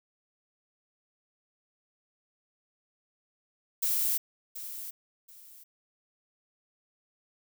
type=noise with echo; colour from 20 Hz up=violet; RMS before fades=-28 dBFS; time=3.82-4.18 s; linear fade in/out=10 ms; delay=730 ms; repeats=2; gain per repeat=-12 dB; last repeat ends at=5.64 s; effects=none